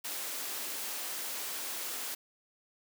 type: high-pass noise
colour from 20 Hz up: white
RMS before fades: -38 dBFS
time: 0.04-2.15 s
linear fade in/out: 10 ms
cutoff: 250 Hz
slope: 24 dB/octave
effects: none

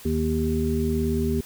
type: harmonic tone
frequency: 78.5 Hz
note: D#2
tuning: 16 cents sharp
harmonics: 1 / 2 / 3 / 5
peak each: -26 / -30 / -25 / -27 dBFS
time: 0.05-1.41 s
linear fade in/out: 5 ms
effects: white hiss -45 dBFS RMS until 1.45 s

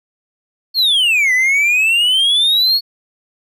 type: exponential two-way sweep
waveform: triangle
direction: down then up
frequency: 4408 to 1975.5 to 4408 Hz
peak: -9 dBFS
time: 0.74-2.81 s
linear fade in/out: 50 ms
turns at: 1.33 s
effects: none

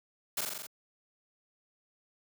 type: noise with echo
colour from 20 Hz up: white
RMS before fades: -32 dBFS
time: 0.37-0.41 s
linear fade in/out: 5 ms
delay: 43 ms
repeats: 6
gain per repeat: -2 dB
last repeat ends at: 0.668 s
effects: high-pass 100 Hz 12 dB/octave

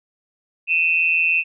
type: tone pair together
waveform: sine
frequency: 2517 / 2683 Hz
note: D#7 / E7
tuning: +19 / +30 cents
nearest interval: minor second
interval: 111 cents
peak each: -18 dBFS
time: 0.67-1.44 s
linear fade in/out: 50 ms
effects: none

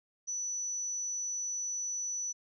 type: tone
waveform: sine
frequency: 5950 Hz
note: F#8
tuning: 9 cents sharp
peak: -33 dBFS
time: 0.27-2.33 s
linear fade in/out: 20 ms
effects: none

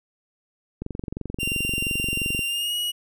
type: click train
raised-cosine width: 3 ms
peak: -17 dBFS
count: 37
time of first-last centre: 0.82-2.392 s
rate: 22.9 Hz
type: tone with pitch glide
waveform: 45% pulse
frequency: 2777 to 2903 Hz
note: F7 to F#7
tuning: -10 to -34 cents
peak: -24 dBFS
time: 1.39-2.92 s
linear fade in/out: 20 ms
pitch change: +76 cents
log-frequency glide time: 2.46-2.77 s
effects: none

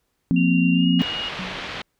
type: chord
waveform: sine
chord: F suspended fourth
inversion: none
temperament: equal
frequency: 174.61 / 233.1 / 261.6 Hz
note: F3 / Bb3 / C4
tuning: 0 / 0 / 0 cents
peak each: -18 / -23 / -19 dBFS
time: 0.31-1.02 s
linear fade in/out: 0 ms
type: tone with pitch glide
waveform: sine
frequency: 2767 to 2870 Hz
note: F7 to F7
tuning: -17 to +47 cents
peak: -26 dBFS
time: 0.36-1.29 s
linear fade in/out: 5 ms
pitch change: +64 cents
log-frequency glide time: 0.74-0.86 s
type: low-pass noise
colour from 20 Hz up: white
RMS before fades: -32 dBFS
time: 0.99-1.82 s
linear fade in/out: 5 ms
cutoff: 3500 Hz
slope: 24 dB/octave
type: tone with exponential decay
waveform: sine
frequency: 185 Hz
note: F#3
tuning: in tune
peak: -27 dBFS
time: 1.39-1.81 s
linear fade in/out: 2 ms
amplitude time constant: 90 ms
effects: pink hiss -72 dBFS RMS until 1.99 s

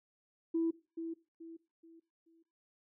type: tone with echo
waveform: sine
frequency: 329.6 Hz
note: E4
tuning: in tune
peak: -28 dBFS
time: 0.54-0.71 s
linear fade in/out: 10 ms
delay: 430 ms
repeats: 4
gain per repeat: -9 dB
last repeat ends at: 2.43 s
effects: noise-tail reverb RT60 0.3 s tail -19 dB re dry + tanh soft clip ceiling -24 dBFS

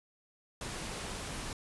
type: noise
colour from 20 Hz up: pink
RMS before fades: -40 dBFS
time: 0.61-1.53 s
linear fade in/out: 2 ms
effects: resampled to 24000 Hz

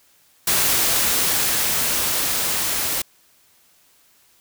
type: noise with level ramp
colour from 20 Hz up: white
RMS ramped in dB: -18 to -23 dBFS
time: 0.47-3.02 s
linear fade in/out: 5 ms
effects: white hiss -57 dBFS RMS until 4.4 s

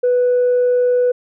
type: tone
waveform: sine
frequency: 493.9 Hz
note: B4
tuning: in tune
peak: -10 dBFS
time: 0.03-1.12 s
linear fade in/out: 10 ms
effects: tanh soft clip ceiling -9 dBFS

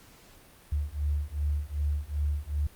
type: beating tone pair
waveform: sine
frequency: 72.1 / 74.7 Hz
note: D2 / D2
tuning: -31 / +30 cents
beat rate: 2.6 Hz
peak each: -30 dBFS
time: 0.72-2.67 s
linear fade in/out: 5 ms
effects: pink hiss -55 dBFS RMS until 2.75 s + Opus 48 kbps

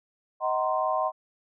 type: chord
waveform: sine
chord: C half-diminished seventh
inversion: first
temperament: just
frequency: 627.9 / 753.5 / 941.9 / 1046.5 Hz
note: Eb5 / Gb5 / Bb5 / C6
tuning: +16 / +31 / +18 / 0 cents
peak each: -28 / -29 / -33 / -28 dBFS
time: 0.4-1.12 s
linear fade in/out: 50 ms
effects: none

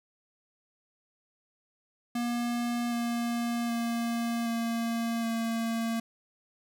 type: tone with pitch steps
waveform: square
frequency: 238.7 / 236.1 / 233.5 / 231 / 228.4 Hz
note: A#3 / A#3 / A#3 / A#3 / A#3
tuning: +41 / +22 / +3 / -16 / -35 cents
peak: -29 dBFS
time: 2.15-6 s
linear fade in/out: 5 ms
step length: 770 ms
effects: none

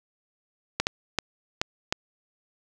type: clicks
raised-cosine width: 0.2 ms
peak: -6 dBFS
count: 5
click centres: 0.8 / 0.869 / 1.187 / 1.615 / 1.925 s
effects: none

